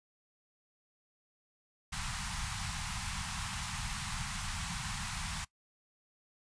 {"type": "band-stop noise", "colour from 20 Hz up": "pink", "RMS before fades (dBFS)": -38, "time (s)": [1.92, 5.45], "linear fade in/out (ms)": 10, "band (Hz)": [200, 800], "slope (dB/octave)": 48, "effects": ["noise-tail reverb RT60 0.1 s tail -21 dB re dry", "resampled to 22050 Hz"]}